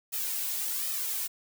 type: noise with flanger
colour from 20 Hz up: blue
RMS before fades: -32 dBFS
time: 0.12-1.28 s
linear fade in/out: 20 ms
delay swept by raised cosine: 1.6 to 2.8 ms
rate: 1.3 Hz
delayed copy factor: +0.85
effects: none